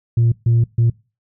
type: tone bursts at uneven times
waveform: sine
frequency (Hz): 116.54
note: A#2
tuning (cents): 0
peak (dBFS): -9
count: 3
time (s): 0.17-0.32 / 0.46-0.64 / 0.78-0.9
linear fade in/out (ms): 5
effects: noise-tail reverb RT60 0.3 s tail -23 dB re dry + tanh soft clip ceiling -9 dBFS